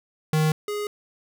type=tone pair in turn; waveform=square; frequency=155.56 / 415.3 Hz; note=D#3 / G#4; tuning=0 / 0 cents; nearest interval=octave + perfect fourth; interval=1700 cents; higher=second; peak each=-19 / -27 dBFS; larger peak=first; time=0.33-0.52 / 0.68-0.87 s; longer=neither; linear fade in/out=2 ms; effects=none